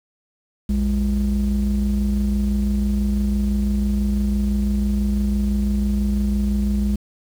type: ring-modulated tone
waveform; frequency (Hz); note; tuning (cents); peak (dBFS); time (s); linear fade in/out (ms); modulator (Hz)
triangle; 72.5; D2; -22; -12; 0.69-6.96; 5; 132
effects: 7-bit